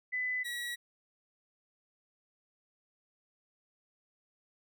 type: tone pair in turn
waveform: sine / 30% pulse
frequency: 2004 / 1923.2 Hz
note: B6 / B6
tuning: +25 / -46 cents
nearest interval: minor second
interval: 71 cents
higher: first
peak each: -31 / -33 dBFS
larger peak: first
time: 0.12-0.44 / 0.44-0.76 s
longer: neither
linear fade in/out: 20 ms
effects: none